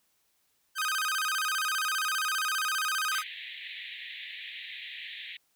sawtooth tone with vibrato, 1396 Hz, F6, 1 cent flat, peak -24 dBFS, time 0.75-3.24 s, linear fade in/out 50 ms, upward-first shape square, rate 15 Hz, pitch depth 190 cents each way
pink band-pass noise, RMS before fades -42 dBFS, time 3.12-5.37 s, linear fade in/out 5 ms, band 1800 to 3900 Hz, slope 96 dB/octave
effects white hiss -72 dBFS RMS until 5.55 s

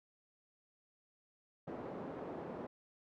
pink band-pass noise, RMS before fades -45 dBFS, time 1.67-2.67 s, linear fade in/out 10 ms, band 240 to 680 Hz, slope 12 dB/octave, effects none

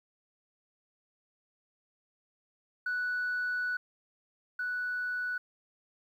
sine tone pair in turn, 1480 / 1480 Hz, F#6 / F#6, 0 / 0 cents, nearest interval unison, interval 0 cents, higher neither, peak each -28 / -30 dBFS, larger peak first, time 2.86-3.77 / 4.59-5.38 s, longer first, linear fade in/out 5 ms, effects tanh soft clip ceiling -27 dBFS + 11-bit

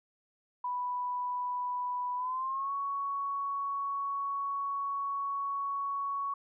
sine tone with pitch glide, 987.8 to 1115.2 Hz, B5 to C#6, 0 to +10 cents, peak -31 dBFS, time 0.64-6.34 s, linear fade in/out 5 ms, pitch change +210 cents, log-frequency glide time 2.16-2.72 s, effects none

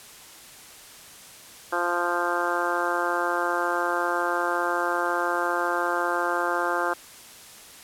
harmonic tone, 174.5 Hz, F3, 1 cent flat, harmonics 2 / 3 / 4 / 5 / 6 / 7 / 8 / 9, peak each -31 / -31 / -31 / -31 / -31 / -31 / -31 / -31 dBFS, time 1.72-6.94 s, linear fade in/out 10 ms, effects white hiss -46 dBFS RMS until 7.83 s + low-pass 12000 Hz 12 dB/octave

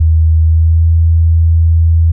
sine tone with pitch glide, 80.1 to 82.16 Hz, E2 to E2, -49 to -5 cents, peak -5 dBFS, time 0-2.12 s, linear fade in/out 10 ms, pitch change +44 cents, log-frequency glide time 0.44-0.85 s, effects none

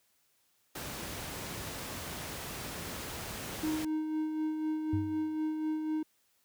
pink noise, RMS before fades -40 dBFS, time 0.75-3.85 s, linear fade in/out 5 ms
triangle tone with tremolo, 311.1 Hz, D#4, in tune, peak -27 dBFS, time 3.63-6.03 s, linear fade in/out 5 ms, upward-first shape sine, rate 4 Hz, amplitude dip 40%
sine tone with exponential decay, 98 Hz, G2, in tune, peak -27 dBFS, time 4.93-5.37 s, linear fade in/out 0 ms, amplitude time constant 94 ms
effects white hiss -72 dBFS RMS until 6.44 s + high-pass 60 Hz 12 dB/octave

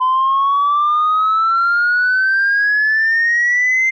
sine exponential sweep, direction up, 1017 to 2093 Hz, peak -10 dBFS, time 0-3.91 s, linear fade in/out 20 ms, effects tanh soft clip ceiling -9 dBFS

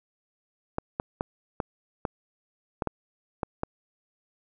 clicks, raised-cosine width 1 ms, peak -13 dBFS, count 9, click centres 0.784 / 0.999 / 1.209 / 1.602 / 2.052 / 2.822 / 2.873 / 3.432 / 3.634 s, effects none

